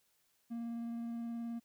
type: tone with vibrato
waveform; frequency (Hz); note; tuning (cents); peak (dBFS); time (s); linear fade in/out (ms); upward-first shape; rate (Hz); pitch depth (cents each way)
triangle; 233.1; A#3; 0; -36; 0.5-1.6; 20; square; 19; 9
effects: white hiss -75 dBFS RMS until 1.64 s